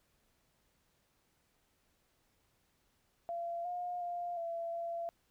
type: tone with pitch steps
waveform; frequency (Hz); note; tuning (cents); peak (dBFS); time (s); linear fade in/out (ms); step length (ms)
sine; 684 / 712 / 700 / 674 / 679; F5 / F5 / F5 / E5 / F5; -36 / +33 / +4 / +38 / -49; -36; 3.29-5.09; 0; 360
effects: pink hiss -75 dBFS RMS until 5.3 s